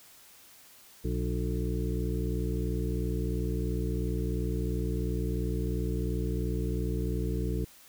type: harmonic tone with a mistuned harmonic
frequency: 60 Hz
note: B1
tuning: 49 cents flat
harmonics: 1 / 2 / 3 / 5 / 6 / 7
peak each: -31 / -34 / -36 / -38 / -39 / -39 dBFS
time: 1.04-7.65 s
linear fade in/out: 10 ms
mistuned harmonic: 7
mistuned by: +92 cents
effects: white hiss -55 dBFS RMS until 7.88 s